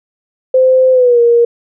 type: tone with pitch glide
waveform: sine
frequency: 517 to 471.4 Hz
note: C5 to A#4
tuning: -21 to +19 cents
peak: -5 dBFS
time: 0.54-1.45 s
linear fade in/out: 5 ms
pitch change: -160 cents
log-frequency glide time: 0.92-1.2 s
effects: none